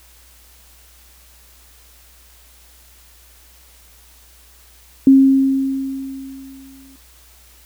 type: tone with exponential decay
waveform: sine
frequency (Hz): 269.1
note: C4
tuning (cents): +49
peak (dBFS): -4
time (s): 5.07-6.96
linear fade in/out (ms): 2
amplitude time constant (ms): 410
effects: added 60 Hz sine -49 dBFS peak until 7.65 s + white hiss -49 dBFS RMS until 7.65 s